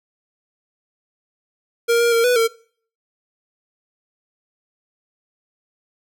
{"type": "tone with pitch steps", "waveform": "square", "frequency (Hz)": [467.6, 471.1, 461.5, 493.4, 455.3], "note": ["A#4", "A#4", "A#4", "B4", "A#4"], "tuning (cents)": [5, 18, -17, -2, -41], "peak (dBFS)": -14, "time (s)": [1.88, 2.48], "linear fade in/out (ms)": 20, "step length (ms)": 120, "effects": ["noise-tail reverb RT60 0.5 s tail -22 dB re dry"]}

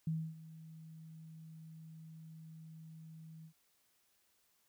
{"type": "tone with ADSR envelope", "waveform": "sine", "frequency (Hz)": 160.1, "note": "D#3", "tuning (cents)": 50, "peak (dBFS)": -32, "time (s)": [0.07, 3.53], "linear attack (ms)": 3, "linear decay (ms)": 270, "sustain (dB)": -18, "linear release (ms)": 81, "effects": ["white hiss -75 dBFS RMS until 4.68 s"]}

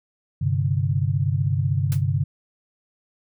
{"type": "chord", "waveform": "sine", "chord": "G suspended fourth", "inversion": "none", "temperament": "equal", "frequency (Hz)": [98, 130.81, 146.83], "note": ["G2", "C3", "D3"], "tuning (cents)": [0, 0, 0], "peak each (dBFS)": [-23, -23, -24], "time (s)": [0.41, 2.24], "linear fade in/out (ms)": 10}
{"type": "noise with exponential decay", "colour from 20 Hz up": "white", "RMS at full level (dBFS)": -31, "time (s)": [1.92, 2.02], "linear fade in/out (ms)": 0, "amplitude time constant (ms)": 21}
{"effects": []}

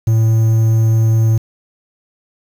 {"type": "tone with quantisation", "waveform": "triangle", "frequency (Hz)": 111.9, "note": "A2", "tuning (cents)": 30, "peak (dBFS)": -7, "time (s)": [0.07, 1.38], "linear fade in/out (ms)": 5, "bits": 6, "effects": []}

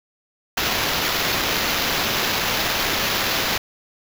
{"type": "noise with sample-and-hold", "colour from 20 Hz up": "blue", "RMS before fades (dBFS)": -22, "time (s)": [0.57, 3.58], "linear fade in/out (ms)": 5, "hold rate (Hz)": 8820, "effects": []}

